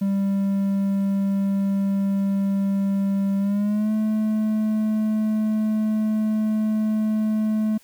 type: tone with pitch glide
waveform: triangle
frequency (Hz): 196.9 to 216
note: G3 to A3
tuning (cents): +8 to -32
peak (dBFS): -17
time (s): 0.01-7.78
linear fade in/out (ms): 10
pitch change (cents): +160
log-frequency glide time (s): 3.38-3.92
effects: white hiss -55 dBFS RMS until 7.83 s